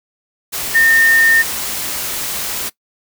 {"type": "tone in noise", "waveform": "sine", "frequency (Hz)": 1822, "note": "A#6", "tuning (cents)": -40, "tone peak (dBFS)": -8, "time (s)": [0.74, 1.43], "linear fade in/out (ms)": 20, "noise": "white", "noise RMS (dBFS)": -22, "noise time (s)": [0.52, 2.7], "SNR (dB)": 11, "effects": ["noise-tail reverb RT60 0.1 s tail -20 dB re dry"]}